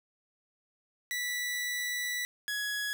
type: tone pair in turn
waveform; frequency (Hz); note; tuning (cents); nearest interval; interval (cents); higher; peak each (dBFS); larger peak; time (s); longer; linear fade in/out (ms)
sawtooth; 1964 / 1676.5; B6 / G#6; -10 / +16; minor third; 274; first; -28; neither; 1.11-2.25 / 2.48-2.93; first; 0
effects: none